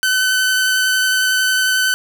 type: tone with vibrato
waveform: sawtooth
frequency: 1517 Hz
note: F#6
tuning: 43 cents sharp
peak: -10 dBFS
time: 0.03-1.94 s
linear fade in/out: 0 ms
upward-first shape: triangle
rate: 11 Hz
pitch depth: 15 cents each way
effects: none